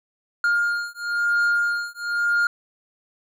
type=beating tone pair; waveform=triangle; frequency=1412 / 1413 Hz; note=F6 / F6; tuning=+19 / +20 cents; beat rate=1 Hz; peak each=-21 dBFS; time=0.44-2.47 s; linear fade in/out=2 ms; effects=none